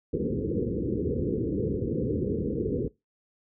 white low-pass noise, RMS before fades -28 dBFS, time 0.13-2.88 s, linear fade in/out 5 ms, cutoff 490 Hz, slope 96 dB/octave, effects noise-tail reverb RT60 0.2 s tail -21 dB re dry + high-pass 60 Hz 12 dB/octave

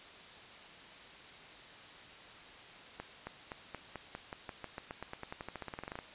accelerating click train, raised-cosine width 0.5 ms, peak -26 dBFS, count 27, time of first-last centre 3-5.989 s, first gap 270 ms, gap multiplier 0.92, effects white hiss -52 dBFS RMS until 6.14 s + resampled to 8000 Hz

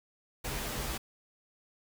pink noise with comb filter, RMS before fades -36 dBFS, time 0.44-0.98 s, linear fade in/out 10 ms, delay 11 ms, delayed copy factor -0.8, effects none

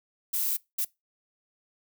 violet noise bursts at uneven times, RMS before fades -28 dBFS, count 2, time 0.33-0.57 / 0.78-0.85 s, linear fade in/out 10 ms, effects noise-tail reverb RT60 0.2 s tail -22 dB re dry

